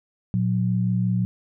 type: tone pair together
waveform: sine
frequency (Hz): 116.54 / 182.29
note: A#2 / F#3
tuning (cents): 0 / -26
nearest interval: minor sixth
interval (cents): 774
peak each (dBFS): -22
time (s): 0.34-1.25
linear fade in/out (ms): 0
effects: none